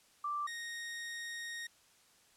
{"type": "tone pair in turn", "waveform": ["sine", "sawtooth"], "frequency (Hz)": [1174.7, 1864.7], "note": ["D6", "A#6"], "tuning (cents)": [0, 0], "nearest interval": "minor sixth", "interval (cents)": 800, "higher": "second", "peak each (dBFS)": [-34, -37], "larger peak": "first", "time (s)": [[0.24, 0.47], [0.47, 1.67]], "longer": "second", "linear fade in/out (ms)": 5, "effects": ["white hiss -66 dBFS RMS until 2.36 s", "low-pass 10000 Hz 12 dB/octave"]}